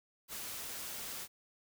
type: noise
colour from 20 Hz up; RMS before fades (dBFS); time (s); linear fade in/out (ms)
white; -43; 0.28-1.28; 50
effects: none